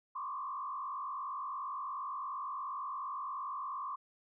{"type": "tone with frequency modulation", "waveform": "sine", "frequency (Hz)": 1104, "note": "C#6", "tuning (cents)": -7, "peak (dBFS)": -37, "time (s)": [0.15, 3.96], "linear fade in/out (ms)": 10, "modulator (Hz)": 48.6, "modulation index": 1.7, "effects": []}